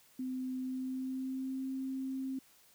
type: tone with pitch glide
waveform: sine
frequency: 257.4 to 264.8 Hz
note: C4 to C4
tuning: -28 to +21 cents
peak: -35 dBFS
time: 0.19-2.39 s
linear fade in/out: 5 ms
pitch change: +49 cents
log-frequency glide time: 0.57-1.69 s
effects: white hiss -64 dBFS RMS until 2.74 s

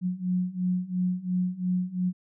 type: beating tone pair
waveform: sine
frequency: 180 / 182.9 Hz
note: F#3 / F#3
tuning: -47 / -20 cents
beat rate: 2.9 Hz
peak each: -29 / -27 dBFS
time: 0.01-2.13 s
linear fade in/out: 50 ms
effects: none

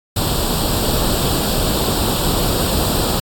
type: noise with comb filter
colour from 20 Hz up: pink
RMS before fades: -18 dBFS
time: 0.16-3.2 s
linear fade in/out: 5 ms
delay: 0.24 ms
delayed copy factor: +0.75
effects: AAC 64 kbps

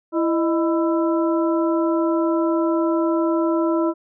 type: harmonic tone with a mistuned harmonic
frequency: 332 Hz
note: E4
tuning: 12 cents sharp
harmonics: 1 / 2 / 3 / 4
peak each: -18 / -24 / -28 / -30 dBFS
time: 0.12-3.94 s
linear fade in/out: 50 ms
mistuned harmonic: 2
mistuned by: -120 cents
effects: none

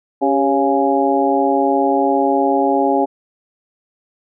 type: harmonic tone with a mistuned harmonic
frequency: 138.59 Hz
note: C#3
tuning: in tune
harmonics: 2 / 3 / 4 / 5 / 6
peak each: -18 / -19 / -20 / -20 / -18 dBFS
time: 0.21-3.06 s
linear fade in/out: 20 ms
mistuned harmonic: 3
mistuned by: -79 cents
effects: none

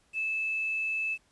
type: tone with quantisation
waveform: sine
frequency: 2620 Hz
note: E7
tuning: 11 cents flat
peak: -28 dBFS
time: 0.13-1.18 s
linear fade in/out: 50 ms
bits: 9
effects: pink hiss -67 dBFS RMS until 1.31 s + resampled to 24000 Hz

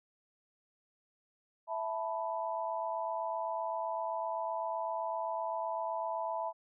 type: chord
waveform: sine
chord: E suspended fourth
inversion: none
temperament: equal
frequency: 659.3 / 880 / 987.8 Hz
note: E5 / A5 / B5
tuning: 0 / 0 / 0 cents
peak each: -37 / -38 / -38 dBFS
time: 1.67-6.53 s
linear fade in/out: 50 ms
effects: none

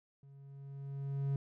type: tone with level ramp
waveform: triangle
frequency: 138.59 Hz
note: C#3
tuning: in tune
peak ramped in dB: -53 to -28 dBFS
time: 0.23-1.36 s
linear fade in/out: 2 ms
effects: none

